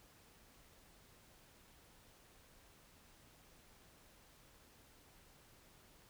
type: silence
effects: pink hiss -65 dBFS RMS until 6.09 s